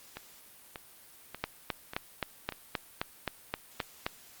two click trains, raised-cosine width 0.3 ms, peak -23 / -14 dBFS, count 5 / 11, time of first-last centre 0.17-2.523 / 1.44-4.065 s, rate 1.7 / 3.81 Hz, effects white hiss -55 dBFS RMS until 4.4 s + Opus 48 kbps

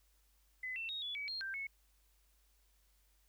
sine tone with pitch steps, 2020 / 2685 / 3755 / 3422 / 2277 / 4226 / 1571 / 2198 Hz, B6 / E7 / A#7 / A7 / C#7 / C8 / G6 / C#7, +39 / +31 / +12 / -49 / +46 / +16 / +3 / -15 cents, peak -39 dBFS, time 0.63-1.67 s, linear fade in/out 5 ms, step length 130 ms, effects added 50 Hz sine -70 dBFS peak until 3.28 s + white hiss -75 dBFS RMS until 3.28 s

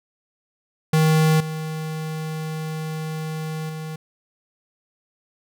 square tone with level steps, 157.3 Hz, D#3, 19 cents sharp, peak -15 / -27 / -30 dBFS, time 0.93-3.96 s, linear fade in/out 5 ms, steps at 1.4 / 3.69 s, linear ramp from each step 5 ms, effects none

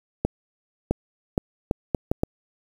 accelerating click train, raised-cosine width 2 ms, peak -7 dBFS, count 7, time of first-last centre 0.25-2.234 s, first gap 660 ms, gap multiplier 0.71, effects 7-bit

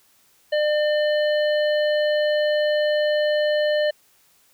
harmonic tone, 600 Hz, D5, 37 cents sharp, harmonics 1 / 3 / 5 / 7, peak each -18 / -28 / -32 / -35 dBFS, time 0.52-3.91 s, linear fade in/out 10 ms, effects white hiss -59 dBFS RMS until 4.53 s

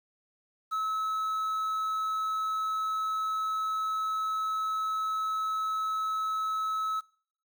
triangle tone with quantisation, 1295 Hz, E6, 31 cents flat, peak -26 dBFS, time 0.71-7.01 s, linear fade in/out 20 ms, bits 9, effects noise-tail reverb RT60 0.6 s tail -24 dB re dry

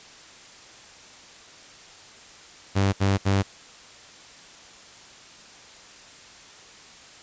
sawtooth tone bursts, 98 Hz, G2, in tune, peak -15 dBFS, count 3, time 2.75-3.43 s, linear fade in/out 20 ms, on 180 ms, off 70 ms, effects white hiss -47 dBFS RMS until 7.22 s + resampled to 16000 Hz

